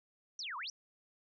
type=exponential two-way sweep; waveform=sine; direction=down then up; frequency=6090 to 932.3 to 6090 Hz; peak=-39 dBFS; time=0.39-0.7 s; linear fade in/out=2 ms; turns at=0.57 s; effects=none